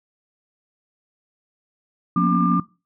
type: tone cluster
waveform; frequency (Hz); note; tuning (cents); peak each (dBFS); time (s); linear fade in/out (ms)
sine; 177.4 / 230.5 / 241.4 / 278.1 / 1196; F3 / A#3 / B3 / C#4 / D6; +27 / -19 / -39 / +6 / +31; -18 / -25 / -25 / -23 / -20; 2.16-2.6; 5
effects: noise-tail reverb RT60 0.3 s tail -21 dB re dry + tanh soft clip ceiling -5 dBFS